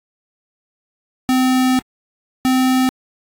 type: tone pair in turn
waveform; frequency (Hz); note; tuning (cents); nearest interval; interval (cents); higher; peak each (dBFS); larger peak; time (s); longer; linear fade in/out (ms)
square; 257.1 / 258.2; C4 / C4; -30 / -23; unison; 7; second; -13; neither; 1.29-1.79 / 2.45-2.89; first; 0
effects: AAC 64 kbps